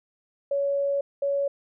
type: tone bursts at uneven times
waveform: sine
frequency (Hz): 561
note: C#5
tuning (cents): +21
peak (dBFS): -22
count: 2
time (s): 0.51-1.01 / 1.22-1.48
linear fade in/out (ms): 5
effects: none